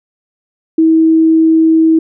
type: tone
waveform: sine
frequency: 322.1 Hz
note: E4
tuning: 40 cents flat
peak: -5 dBFS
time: 0.78-1.99 s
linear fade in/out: 5 ms
effects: none